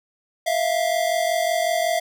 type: tone pair together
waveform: square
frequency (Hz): 650 / 695.4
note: E5 / F5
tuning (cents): -24 / -8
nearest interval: minor second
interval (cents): 116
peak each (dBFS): -23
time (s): 0.46-2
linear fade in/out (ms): 10
effects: none